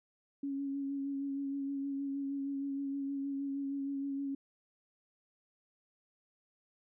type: tone with vibrato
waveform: sine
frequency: 277.2 Hz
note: C#4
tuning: in tune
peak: -34 dBFS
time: 0.43-4.35 s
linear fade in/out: 5 ms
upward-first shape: sine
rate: 6.4 Hz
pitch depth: 21 cents each way
effects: none